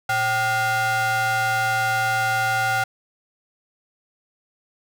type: ring-modulated tone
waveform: square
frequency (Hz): 328.1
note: E4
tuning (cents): -8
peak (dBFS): -17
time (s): 0.09-2.84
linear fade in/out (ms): 5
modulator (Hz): 1100
effects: none